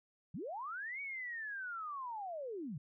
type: linear two-way sweep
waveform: sine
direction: up then down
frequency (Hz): 125.4 to 2266 to 125.4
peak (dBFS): -40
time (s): 0.34-2.78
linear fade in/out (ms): 5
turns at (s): 1.01
effects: none